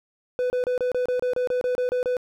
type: tone bursts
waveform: triangle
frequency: 498.9 Hz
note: B4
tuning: 17 cents sharp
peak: -19 dBFS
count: 13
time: 0.39-2.168 s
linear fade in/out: 0 ms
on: 110 ms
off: 29 ms
effects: none